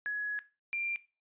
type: tone pair in turn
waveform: sine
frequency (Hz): 1681 / 2377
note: G#6 / D7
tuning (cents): +20 / +20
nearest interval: tritone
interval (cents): 600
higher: second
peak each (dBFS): -31 / -31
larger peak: neither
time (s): 0.06-0.39 / 0.73-0.96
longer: first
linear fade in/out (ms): 0
effects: noise-tail reverb RT60 0.3 s tail -17 dB re dry + resampled to 8000 Hz